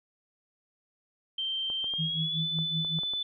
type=tone with pitch glide; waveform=sine; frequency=3136 to 3500 Hz; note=G7 to A7; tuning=0 to -10 cents; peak=-29 dBFS; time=1.38-3.23 s; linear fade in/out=5 ms; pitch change=+190 cents; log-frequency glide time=1.82-2.44 s
type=clicks; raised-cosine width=1 ms; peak=-31 dBFS; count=8; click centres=1.701 / 1.843 / 1.938 / 2.588 / 2.848 / 2.988 / 3.034 / 3.136 s
type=tone with tremolo; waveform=sine; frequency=160 Hz; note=D#3; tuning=49 cents sharp; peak=-28 dBFS; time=1.98-3 s; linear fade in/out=20 ms; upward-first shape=sine; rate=5.3 Hz; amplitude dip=90%
effects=none